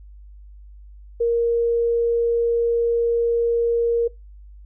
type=tone; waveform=sine; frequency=468.1 Hz; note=A#4; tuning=7 cents sharp; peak=-16 dBFS; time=1.2-4.08 s; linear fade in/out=10 ms; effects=noise-tail reverb RT60 0.2 s tail -22 dB re dry + added 50 Hz sine -40 dBFS peak until 4.65 s